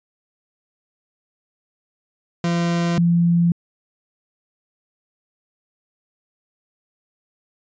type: tone pair in turn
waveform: 40% pulse / sine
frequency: 171.1 / 171.1 Hz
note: F3 / F3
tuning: -35 / -35 cents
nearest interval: unison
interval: 0 cents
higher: neither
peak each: -17 / -13 dBFS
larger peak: second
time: 2.44-2.98 / 2.98-3.52 s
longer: neither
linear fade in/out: 2 ms
effects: resampled to 16000 Hz